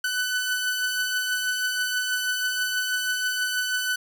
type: beating tone pair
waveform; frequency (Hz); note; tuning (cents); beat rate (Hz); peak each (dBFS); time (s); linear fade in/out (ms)
sawtooth; 1494 / 1500.2; F#6 / F#6; +16 / +23; 6.2; -29 / -21; 0.04-3.96; 5
effects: none